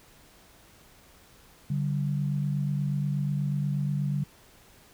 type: tone pair together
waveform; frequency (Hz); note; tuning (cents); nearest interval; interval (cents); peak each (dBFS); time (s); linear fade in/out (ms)
sine; 144.21 / 192.5; D3 / G3; -31 / -31; perfect fourth; 500; -26 / -32; 1.7-4.24; 5
effects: pink hiss -56 dBFS RMS until 4.93 s